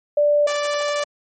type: tone pair in turn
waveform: sine / sawtooth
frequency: 587.3 / 584.9 Hz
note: D5 / D5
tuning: 0 / -7 cents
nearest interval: unison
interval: 7 cents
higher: first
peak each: -13 / -16 dBFS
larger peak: first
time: 0.17-0.47 / 0.47-1.04 s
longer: second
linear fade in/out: 5 ms
effects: MP3 32 kbps